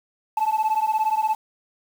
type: beating tone pair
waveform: sine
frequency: 862 / 879 Hz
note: A5 / A5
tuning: -36 / -2 cents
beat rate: 17 Hz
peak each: -20 dBFS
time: 0.37-1.35 s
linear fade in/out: 5 ms
effects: tanh soft clip ceiling -16 dBFS + 7-bit